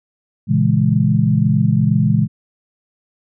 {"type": "chord", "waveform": "sine", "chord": "A# half-diminished seventh", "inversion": "none", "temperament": "equal", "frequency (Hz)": [116.54, 138.59, 164.81, 207.7], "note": ["A#2", "C#3", "E3", "G#3"], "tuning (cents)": [0, 0, 0, 0], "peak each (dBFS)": -17, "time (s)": [0.47, 2.28], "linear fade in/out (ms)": 50, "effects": []}